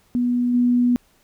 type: tone with level steps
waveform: sine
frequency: 244.3 Hz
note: B3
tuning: 19 cents flat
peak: -17 / -14 dBFS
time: 0.15-0.96 s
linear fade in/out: 0 ms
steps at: 0.53 s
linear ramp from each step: 20 ms
effects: pink hiss -59 dBFS RMS until 1.23 s